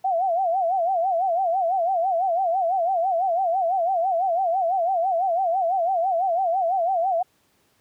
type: tone with vibrato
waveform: sine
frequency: 718 Hz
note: F5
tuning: 48 cents sharp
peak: -19 dBFS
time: 0.04-7.23 s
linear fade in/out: 10 ms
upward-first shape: sine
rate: 6 Hz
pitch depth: 150 cents each way
effects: pink hiss -64 dBFS RMS until 7.8 s + high-pass 100 Hz 12 dB/octave